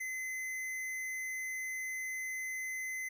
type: tone with tanh clipping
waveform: sine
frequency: 2044 Hz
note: C7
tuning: 41 cents flat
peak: -38 dBFS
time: 0-3.09 s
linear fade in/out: 10 ms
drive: 18 dB
effects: none